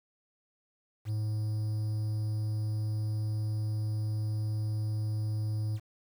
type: tone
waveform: triangle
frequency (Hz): 107.4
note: A2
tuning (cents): -41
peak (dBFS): -27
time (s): 1.05-5.8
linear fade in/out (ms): 50
effects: 9-bit